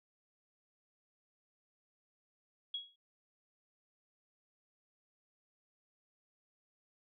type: tone with exponential decay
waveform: sine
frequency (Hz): 3322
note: G#7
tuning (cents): 0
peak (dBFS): -34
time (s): 2.74-2.96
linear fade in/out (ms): 5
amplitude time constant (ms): 47
effects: none